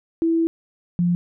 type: tone pair in turn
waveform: sine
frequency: 329.6 / 174.93 Hz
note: E4 / F3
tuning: 0 / +3 cents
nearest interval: major seventh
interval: 1097 cents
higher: first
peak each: -16 dBFS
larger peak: neither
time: 0.22-0.47 / 0.99-1.15 s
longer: first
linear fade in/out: 0 ms
effects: none